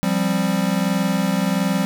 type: chord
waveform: square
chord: F suspended second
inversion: none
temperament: equal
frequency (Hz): 174.61 / 196 / 261.6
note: F3 / G3 / C4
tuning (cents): 0 / 0 / 0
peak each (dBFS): -23 / -21 / -26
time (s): 0.03-1.85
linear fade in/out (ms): 0
effects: none